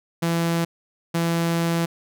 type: tone bursts at uneven times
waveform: sawtooth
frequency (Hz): 167.8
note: E3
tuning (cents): +31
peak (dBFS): -16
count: 2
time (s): 0.22-0.65 / 1.14-1.86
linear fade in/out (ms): 10
effects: none